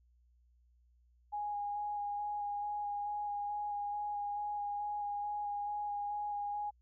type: tone with vibrato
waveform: sine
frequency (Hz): 824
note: G#5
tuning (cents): -14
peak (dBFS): -35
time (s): 1.32-6.71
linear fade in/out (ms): 20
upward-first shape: square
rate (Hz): 2.3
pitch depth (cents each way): 10
effects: added 60 Hz sine -65 dBFS peak until 6.81 s